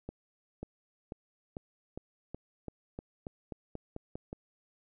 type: accelerating click train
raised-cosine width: 2 ms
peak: -26 dBFS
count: 14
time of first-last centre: 0.09-4.329 s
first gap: 540 ms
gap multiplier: 0.91
effects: none